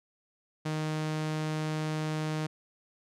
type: tone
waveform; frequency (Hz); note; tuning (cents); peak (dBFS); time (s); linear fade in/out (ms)
sawtooth; 155.2; D#3; -4; -26; 0.65-2.47; 10
effects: low-pass 8000 Hz 12 dB/octave